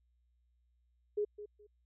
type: tone with echo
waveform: sine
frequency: 416.1 Hz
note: G#4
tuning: 3 cents sharp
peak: -30 dBFS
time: 1.17-1.25 s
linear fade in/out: 10 ms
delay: 210 ms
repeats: 2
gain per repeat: -13 dB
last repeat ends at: 1.67 s
effects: added 60 Hz sine -70 dBFS peak until 1.85 s